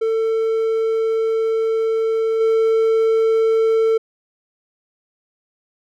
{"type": "tone with level steps", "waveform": "triangle", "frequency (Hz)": 447.1, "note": "A4", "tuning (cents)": 28, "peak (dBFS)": [-14, -11], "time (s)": [0.01, 3.98], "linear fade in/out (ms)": 10, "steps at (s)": 2.4, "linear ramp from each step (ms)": 10, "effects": []}